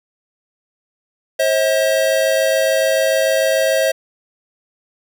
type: tone pair together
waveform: square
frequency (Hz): 535 / 641.9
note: C5 / E5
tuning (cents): +38 / -46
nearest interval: minor third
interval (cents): 316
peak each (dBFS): -17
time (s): 1.39-3.92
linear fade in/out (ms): 10
effects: none